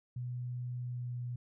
sine tone with pitch glide, 123.47 to 122.33 Hz, B2 to B2, 0 to -16 cents, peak -36 dBFS, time 0.16-1.36 s, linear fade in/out 5 ms, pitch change -16 cents, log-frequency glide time 0.77-1.22 s, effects none

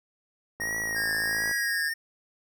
click train, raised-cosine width 1 ms, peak -25 dBFS, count 51, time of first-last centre 0.6-1.512 s, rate 54.8 Hz
square tone with vibrato, 1864.7 Hz, A#6, in tune, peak -29 dBFS, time 0.6-1.94 s, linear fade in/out 10 ms, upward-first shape triangle, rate 1.4 Hz, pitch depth 67 cents each way
square tone with pitch glide, 1634 to 1650.1 Hz, G#6 to G#6, -29 to -12 cents, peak -29 dBFS, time 0.95-1.9 s, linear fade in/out 20 ms, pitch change +17 cents, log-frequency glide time 1.06-1.14 s
effects none

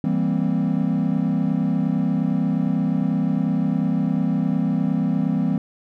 triangle chord, C dominant seventh, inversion first, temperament equal, 164.81 / 196 / 233.1 / 261.6 Hz, E3 / G3 / Bb3 / C4, 0 / 0 / 0 / 0 cents, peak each -21 / -21 / -23 / -22 dBFS, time 0.04-5.58 s, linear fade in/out 2 ms, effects tanh soft clip ceiling -7 dBFS

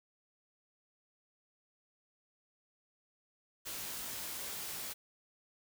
white noise with comb filter, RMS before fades -42 dBFS, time 3.65-4.94 s, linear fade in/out 20 ms, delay 19 ms, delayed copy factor +0.5, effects none

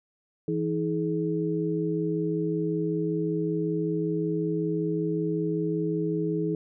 sine tone cluster, 165.2 / 318 / 423.3 Hz, E3 / D#4 / G#4, +4 / +38 / +33 cents, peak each -29 dBFS, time 0.48-6.55 s, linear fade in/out 2 ms, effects none

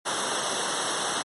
pink noise with comb filter, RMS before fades -28 dBFS, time 0.05-1.23 s, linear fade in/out 20 ms, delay 0.42 ms, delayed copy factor -1, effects high-pass 150 Hz 12 dB/octave + MP3 48 kbps

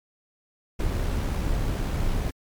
brown noise with amplitude modulation, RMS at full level -24 dBFS, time 0.79-2.31 s, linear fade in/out 10 ms, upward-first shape sine, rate 68.6 Hz, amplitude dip 30%, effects MP3 96 kbps

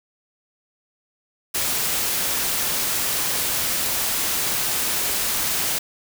white noise, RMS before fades -23 dBFS, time 1.54-5.79 s, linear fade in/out 10 ms, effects none

